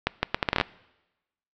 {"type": "accelerating click train", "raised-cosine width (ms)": 0.3, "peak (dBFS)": -5, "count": 10, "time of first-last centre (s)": [0.07, 0.612], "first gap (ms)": 160, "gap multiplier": 0.72, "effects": ["noise-tail reverb RT60 1.0 s tail -22 dB re dry", "low-pass 5000 Hz 12 dB/octave"]}